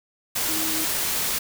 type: tone in noise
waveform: sine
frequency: 315.9 Hz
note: D#4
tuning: 26 cents sharp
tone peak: -31 dBFS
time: 0.48-0.85 s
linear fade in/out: 10 ms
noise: white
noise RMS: -25 dBFS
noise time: 0.35-1.39 s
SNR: -9 dB
effects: none